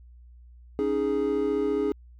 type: chord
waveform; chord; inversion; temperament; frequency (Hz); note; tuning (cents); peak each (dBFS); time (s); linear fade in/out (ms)
triangle; C# suspended second; none; just; 277.2 / 311.8 / 415.8; C#4 / D#4 / G#4; 0 / +4 / +2; -28 / -28 / -23; 0.79-1.92; 0
effects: added 60 Hz sine -47 dBFS peak until 2.19 s